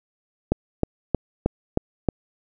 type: click train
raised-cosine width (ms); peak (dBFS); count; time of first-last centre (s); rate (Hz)
2; -5; 6; 0.52-2.087; 3.19
effects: none